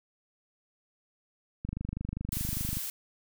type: click train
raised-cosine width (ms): 5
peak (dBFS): -22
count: 29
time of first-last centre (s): 1.65-2.77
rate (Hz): 25
type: noise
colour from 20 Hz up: blue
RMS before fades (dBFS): -36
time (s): 2.32-2.9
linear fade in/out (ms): 2
effects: none